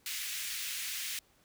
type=high-pass noise; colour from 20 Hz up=pink; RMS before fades=-38 dBFS; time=0.06-1.19 s; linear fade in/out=2 ms; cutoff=2000 Hz; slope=24 dB/octave; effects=pink hiss -67 dBFS RMS until 1.44 s